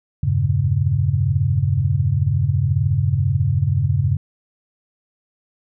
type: chord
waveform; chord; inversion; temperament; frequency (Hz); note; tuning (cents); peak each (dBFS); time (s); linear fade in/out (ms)
sine; E diminished seventh; none; equal with one note detuned; 83.9 / 98 / 116.54 / 138.59; E2 / G2 / Bb2 / Db3; +31 / 0 / 0 / 0; -25 / -19 / -23 / -19; 0.23-4.17; 5
effects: none